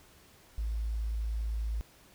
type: tone with quantisation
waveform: sine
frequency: 55 Hz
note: A1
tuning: in tune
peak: -30 dBFS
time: 0.58-1.81 s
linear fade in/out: 0 ms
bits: 10
effects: pink hiss -59 dBFS RMS until 2.14 s